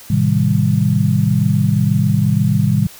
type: chord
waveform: sine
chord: A half-diminished seventh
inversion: none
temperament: just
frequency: 110 / 132 / 158.4 / 198 Hz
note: A2 / C3 / Eb3 / G3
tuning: 0 / +16 / +31 / +18 cents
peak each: -17 dBFS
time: 0.1-2.87 s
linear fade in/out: 5 ms
effects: white hiss -39 dBFS RMS until 2.99 s